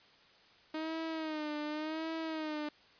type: tone with vibrato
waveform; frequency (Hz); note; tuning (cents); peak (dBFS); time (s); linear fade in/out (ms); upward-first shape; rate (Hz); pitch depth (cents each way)
sawtooth; 311.1; D#4; 0; -32; 0.74-2.69; 5; sine; 0.89; 72
effects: white hiss -62 dBFS RMS until 2.99 s + resampled to 11025 Hz